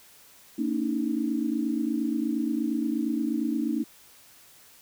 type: tone cluster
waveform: sine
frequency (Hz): 229.6 / 283.9 / 312.4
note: A#3 / C#4 / D#4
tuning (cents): -26 / +41 / +7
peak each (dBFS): -29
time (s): 0.58-3.84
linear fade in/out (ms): 10
effects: white hiss -54 dBFS RMS until 4.81 s